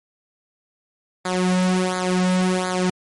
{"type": "tone with flanger", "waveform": "sawtooth", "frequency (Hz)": 183.4, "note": "F#3", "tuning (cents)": -15, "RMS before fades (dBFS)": -20, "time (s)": [1.25, 2.9], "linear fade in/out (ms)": 5, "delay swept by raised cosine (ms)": [0.35, 2.65], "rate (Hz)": 1.4, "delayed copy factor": -0.8, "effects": ["MP3 48 kbps"]}